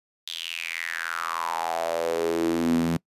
sawtooth tone with high-pass filter sweep, 83.4 Hz, E2, 21 cents sharp, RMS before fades -27 dBFS, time 0.27-2.97 s, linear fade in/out 5 ms, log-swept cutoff 3600 to 190 Hz, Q 6.2, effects noise-tail reverb RT60 0.1 s tail -24 dB re dry + resampled to 32000 Hz

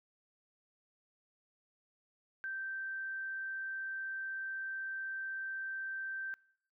sine tone, 1561 Hz, G6, 8 cents flat, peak -37 dBFS, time 2.44-6.34 s, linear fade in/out 0 ms, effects noise-tail reverb RT60 0.7 s tail -25 dB re dry

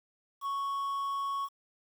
triangle tone with quantisation, 1108.7 Hz, C#6, in tune, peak -29 dBFS, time 0.41-1.49 s, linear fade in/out 50 ms, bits 9, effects none

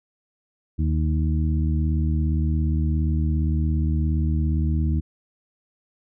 harmonic tone with a mistuned harmonic, 77.3 Hz, D#2, 11 cents flat, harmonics 1 / 2 / 3 / 4, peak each -20 / -26 / -30 / -32 dBFS, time 0.78-5.01 s, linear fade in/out 20 ms, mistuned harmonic 4, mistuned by +25 cents, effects none

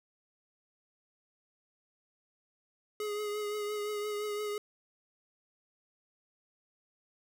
square tone with vibrato, 418 Hz, G#4, 11 cents sharp, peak -34 dBFS, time 3-4.58 s, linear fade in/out 2 ms, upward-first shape triangle, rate 5.8 Hz, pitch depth 30 cents each way, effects none

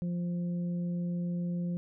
harmonic tone, 174.61 Hz, F3, in tune, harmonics 1 / 2 / 3, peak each -30 / -48 / -47 dBFS, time 0.02-1.77 s, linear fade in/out 0 ms, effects none

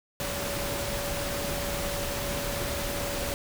sine tone in noise, 569 Hz, C#5, 45 cents sharp, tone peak -35 dBFS, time 0.2-3.34 s, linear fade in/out 0 ms, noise pink, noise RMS -32 dBFS, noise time 0.2-3.34 s, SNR -6 dB, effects none

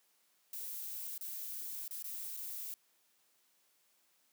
violet noise with dropouts, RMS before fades -43 dBFS, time 0.53-2.74 s, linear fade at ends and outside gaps 1 ms, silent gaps 1.178-1.21 / 1.879-1.909 / 2.025-2.042 / 2.367-2.372 s, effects white hiss -73 dBFS RMS until 4.32 s + high-pass 200 Hz 12 dB/octave

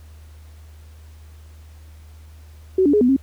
sine tone with pitch steps, 376 / 288.2 / 417.9 / 247.4 / 269.3 Hz, F#4 / D4 / G#4 / B3 / C#4, +28 / -33 / +11 / +3 / -50 cents, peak -12 dBFS, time 2.78-3.165 s, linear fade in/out 5 ms, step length 77 ms, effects added 77 Hz sine -40 dBFS peak until 3.22 s + pink hiss -55 dBFS RMS until 3.22 s

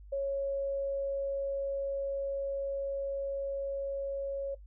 sine tone with level ramp, 552 Hz, C#5, 7 cents flat, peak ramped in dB -29 to -32 dBFS, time 0.12-4.55 s, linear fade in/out 10 ms, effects noise-tail reverb RT60 0.1 s tail -18 dB re dry + added 50 Hz sine -48 dBFS peak until 4.66 s

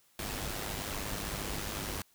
pink noise with amplitude modulation, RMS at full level -35 dBFS, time 0.19-2.02 s, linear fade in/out 2 ms, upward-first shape sine, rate 102 Hz, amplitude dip 55%, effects white hiss -67 dBFS RMS until 2.14 s

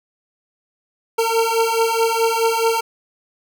25% pulse beating tone pair, 452.6 / 457.3 Hz, A4 / A#4, +49 / -33 cents, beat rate 4.7 Hz, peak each -15 dBFS, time 1.18-2.81 s, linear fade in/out 10 ms, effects none

